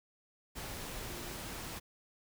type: tone in noise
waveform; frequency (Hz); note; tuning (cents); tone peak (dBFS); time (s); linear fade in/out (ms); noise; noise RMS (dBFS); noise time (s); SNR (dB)
sine; 350; F4; +4; -50; 1.07-1.34; 20; pink; -43; 0.55-1.8; -10
effects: none